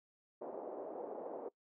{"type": "band-pass noise", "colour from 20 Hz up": "pink", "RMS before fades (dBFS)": -45, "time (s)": [0.41, 1.49], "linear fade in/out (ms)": 10, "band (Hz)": [370, 700], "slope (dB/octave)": 24, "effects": ["noise-tail reverb RT60 0.1 s tail -21 dB re dry"]}